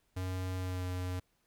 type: tone with pitch glide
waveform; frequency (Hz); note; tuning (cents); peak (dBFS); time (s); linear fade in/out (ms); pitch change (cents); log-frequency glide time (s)
square; 92.5 to 91.02; F#2 to F#2; 0 to -28; -35; 0.16-1.2; 10; -28; 0.58-0.85
effects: pink hiss -75 dBFS RMS until 1.46 s